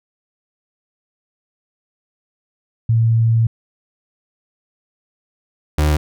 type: tone pair in turn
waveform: sine / 35% pulse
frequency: 114 / 75.52 Hz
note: A#2 / D2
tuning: -38 / +49 cents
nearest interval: perfect fifth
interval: 713 cents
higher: first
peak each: -11 dBFS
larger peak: neither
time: 2.89-3.47 / 5.78-5.97 s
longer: first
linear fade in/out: 5 ms
effects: none

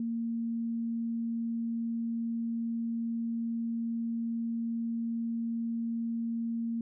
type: tone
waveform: sine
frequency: 230.6 Hz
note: A#3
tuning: 19 cents flat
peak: -30 dBFS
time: 0-6.81 s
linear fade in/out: 2 ms
effects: none

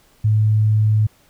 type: tone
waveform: sine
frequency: 107.5 Hz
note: A2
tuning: 40 cents flat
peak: -12 dBFS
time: 0.24-1.07 s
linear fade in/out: 10 ms
effects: pink hiss -55 dBFS RMS until 1.29 s

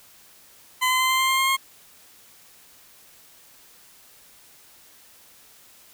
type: tone with pitch steps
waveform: 20% pulse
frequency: 1019 / 1026.7 / 1034.4 / 1042.2 / 1050.1 / 1058 / 1066 / 1074 Hz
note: C6 / C6 / C6 / C6 / C6 / C6 / C6 / C6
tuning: -46 / -33 / -20 / -7 / +6 / +19 / +32 / +45 cents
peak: -14 dBFS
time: 0.81-1.57 s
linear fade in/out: 20 ms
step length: 95 ms
effects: white hiss -52 dBFS RMS until 5.93 s

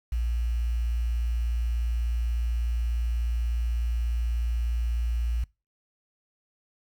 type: tone with quantisation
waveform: sine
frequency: 58.27 Hz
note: A#1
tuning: in tune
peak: -24 dBFS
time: 0.12-5.44 s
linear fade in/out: 5 ms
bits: 8
effects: noise-tail reverb RT60 0.3 s tail -25 dB re dry

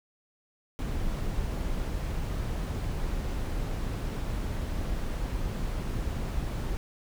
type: noise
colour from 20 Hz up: brown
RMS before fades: -31 dBFS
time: 0.79-6.77 s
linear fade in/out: 0 ms
effects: none

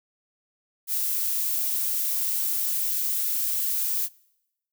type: noise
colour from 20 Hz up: violet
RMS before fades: -26 dBFS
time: 0.87-4.09 s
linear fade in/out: 50 ms
effects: noise-tail reverb RT60 0.9 s tail -25 dB re dry

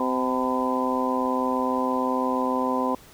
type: harmonic tone with a mistuned harmonic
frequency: 128.7 Hz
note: C3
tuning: 28 cents flat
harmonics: 2 / 3 / 4 / 5 / 6 / 7 / 8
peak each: -26 / -33 / -29 / -35 / -33 / -32 / -27 dBFS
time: 0-2.95 s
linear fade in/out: 2 ms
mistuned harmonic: 8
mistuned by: -38 cents
effects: pink hiss -50 dBFS RMS until 3.13 s

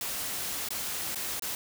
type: noise with dropouts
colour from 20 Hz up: white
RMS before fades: -34 dBFS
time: 0.01-1.55 s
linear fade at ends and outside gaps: 1 ms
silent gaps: 0.687-0.705 / 1.147-1.157 / 1.396-1.422 s
effects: none

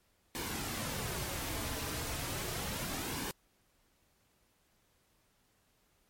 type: noise with flanger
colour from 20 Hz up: pink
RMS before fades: -38 dBFS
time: 0.35-3.31 s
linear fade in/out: 0 ms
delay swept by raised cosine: 1.5 to 5.5 ms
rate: 0.34 Hz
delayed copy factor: -0.5
effects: pink hiss -72 dBFS RMS until 6.09 s + MP3 64 kbps

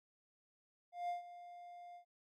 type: tone with ADSR envelope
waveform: triangle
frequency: 703 Hz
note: F5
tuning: 11 cents sharp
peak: -34 dBFS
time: 0.92-2.05 s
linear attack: 170 ms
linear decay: 130 ms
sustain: -15 dB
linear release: 96 ms
effects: none

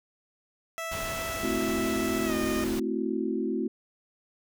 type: tone with pitch glide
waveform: 15% pulse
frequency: 658 to 613.9 Hz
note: E5 to D#5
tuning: -3 to -23 cents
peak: -26 dBFS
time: 0.78-2.64 s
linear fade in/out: 0 ms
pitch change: -120 cents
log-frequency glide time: 2.25-2.34 s
type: noise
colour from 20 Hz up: pink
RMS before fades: -37 dBFS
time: 0.91-2.8 s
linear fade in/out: 10 ms
type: chord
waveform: sine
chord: F# half-diminished seventh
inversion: first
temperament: equal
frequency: 220 / 261.6 / 329.6 / 370 Hz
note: A3 / C4 / E4 / F#4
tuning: 0 / 0 / 0 / 0 cents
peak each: -32 dBFS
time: 1.43-3.68 s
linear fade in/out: 5 ms
effects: none

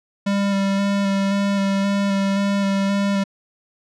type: tone with vibrato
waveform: square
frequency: 198 Hz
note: G3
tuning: 18 cents sharp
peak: -18 dBFS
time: 0.26-3.24 s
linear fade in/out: 10 ms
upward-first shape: square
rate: 1.9 Hz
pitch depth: 14 cents each way
effects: low-pass 6000 Hz 12 dB/octave

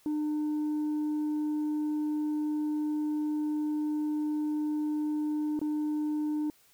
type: tone with dropouts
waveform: sine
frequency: 301.9 Hz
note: D4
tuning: 48 cents sharp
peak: -25 dBFS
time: 0.06-6.5 s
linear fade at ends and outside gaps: 1 ms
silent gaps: 5.592-5.615 s
effects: tanh soft clip ceiling -27 dBFS + white hiss -63 dBFS RMS until 6.73 s

